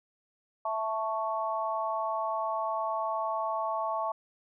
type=chord; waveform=sine; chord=A major; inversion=second; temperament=equal; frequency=659.3 / 880 / 1108.7 Hz; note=E5 / A5 / C#6; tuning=0 / 0 / 0 cents; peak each=-33 dBFS; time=0.65-4.12 s; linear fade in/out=5 ms; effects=none